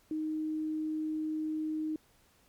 sine tone, 311.2 Hz, D#4, in tune, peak -31 dBFS, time 0.11-1.96 s, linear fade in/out 2 ms, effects pink hiss -66 dBFS RMS until 2.48 s + MP3 96 kbps

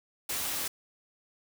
white noise, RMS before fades -33 dBFS, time 0.29-0.68 s, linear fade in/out 5 ms, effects none

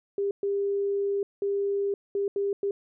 sine tone bursts at uneven times, 400 Hz, G4, 35 cents sharp, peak -24 dBFS, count 6, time 0.18-0.31 / 0.43-1.23 / 1.42-1.94 / 2.15-2.28 / 2.36-2.53 / 2.63-2.71 s, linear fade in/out 2 ms, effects none

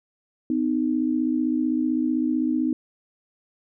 sine tone pair together, 253.8 / 309.5 Hz, B3 / D#4, +47 / -9 cents, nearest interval minor third, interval 344 cents, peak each -23 dBFS, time 0.5-2.73 s, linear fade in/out 2 ms, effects none

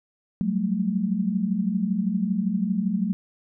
sine tone cluster, 183.5 / 196.1 / 221.3 Hz, F#3 / G3 / A3, -14 / +1 / +10 cents, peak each -26 dBFS, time 0.41-3.13 s, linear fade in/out 0 ms, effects none

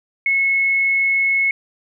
sine tone, 2187 Hz, C#7, 24 cents flat, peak -14 dBFS, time 0.26-1.51 s, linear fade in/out 2 ms, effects none

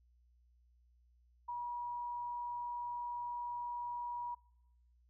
sine tone, 963 Hz, B5, 44 cents flat, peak -38 dBFS, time 1.48-4.35 s, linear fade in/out 10 ms, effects noise-tail reverb RT60 0.9 s tail -24 dB re dry + added 60 Hz sine -66 dBFS peak until 5.09 s

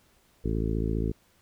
harmonic tone, 54.9 Hz, A1, 3 cents flat, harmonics 1 / 2 / 3 / 4 / 5 / 6 / 7 / 8, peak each -29 / -32 / -34 / -35 / -36 / -37 / -37 / -38 dBFS, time 0.44-1.12 s, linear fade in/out 10 ms, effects pink hiss -64 dBFS RMS until 1.41 s

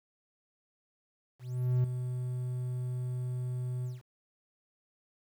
triangle tone with ADSR envelope, 125.2 Hz, B2, 24 cents sharp, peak -21 dBFS, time 1.39-4.02 s, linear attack 450 ms, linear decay 5 ms, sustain -9 dB, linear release 170 ms, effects 10-bit

